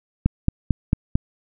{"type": "click train", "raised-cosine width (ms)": 5, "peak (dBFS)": -4, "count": 5, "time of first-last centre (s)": [0.26, 1.155], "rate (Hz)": 4.47, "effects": []}